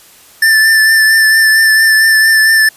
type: tone with vibrato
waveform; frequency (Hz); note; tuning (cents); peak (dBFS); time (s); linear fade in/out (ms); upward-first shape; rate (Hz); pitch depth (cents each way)
square; 1768; A6; +8; -6; 0.42-2.69; 5; triangle; 4.4; 27
effects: white hiss -41 dBFS RMS until 2.76 s + resampled to 32000 Hz